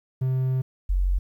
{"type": "tone pair in turn", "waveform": ["triangle", "sine"], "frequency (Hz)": [130, 45.85], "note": ["C3", "F#1"], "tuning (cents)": [-11, -15], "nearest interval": "octave + tritone", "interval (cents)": 1804, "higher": "first", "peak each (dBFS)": -19, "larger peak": "neither", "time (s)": [[0.21, 0.62], [0.89, 1.19]], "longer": "first", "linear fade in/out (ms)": 10, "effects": ["10-bit"]}